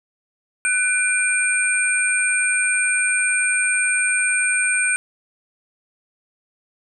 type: tone cluster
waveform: sine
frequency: 1497 / 2388 / 8610 Hz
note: F#6 / D7 / C9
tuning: +20 / +28 / +49 cents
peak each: -21 dBFS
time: 0.65-4.96 s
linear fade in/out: 0 ms
effects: none